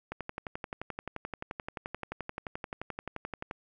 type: click train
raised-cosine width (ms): 0.5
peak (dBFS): -21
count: 40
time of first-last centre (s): 0.12-3.511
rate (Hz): 11.5
effects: none